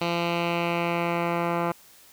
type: tone with low-pass filter sweep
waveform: 10% pulse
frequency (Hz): 171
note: F3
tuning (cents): -36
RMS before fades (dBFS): -26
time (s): 0.01-1.72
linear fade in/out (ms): 5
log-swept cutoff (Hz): 3600 to 1600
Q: 2
effects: white hiss -53 dBFS RMS until 2.12 s